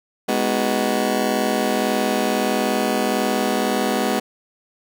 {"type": "chord", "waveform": "20% pulse", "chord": "G# minor seventh", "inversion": "none", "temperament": "just", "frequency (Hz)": [207.7, 249.2, 311.5, 373.8], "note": ["G#3", "B3", "D#4", "F#4"], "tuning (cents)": [0, 16, 2, 18], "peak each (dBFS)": [-18, -18, -23, -22], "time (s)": [0.28, 4.2], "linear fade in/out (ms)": 10, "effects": []}